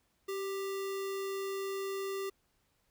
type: tone with sample-and-hold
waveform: sine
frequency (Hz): 389.3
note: G4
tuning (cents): -12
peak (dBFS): -34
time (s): 0.28-2.3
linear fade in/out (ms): 10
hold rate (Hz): 1575
effects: pink hiss -75 dBFS RMS until 2.9 s